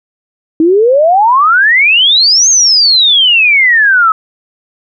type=exponential two-way sweep; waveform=sine; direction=up then down; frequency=310.9 to 6550 to 1271 Hz; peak=-4 dBFS; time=0.6-4.12 s; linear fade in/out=2 ms; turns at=2.49 s; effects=none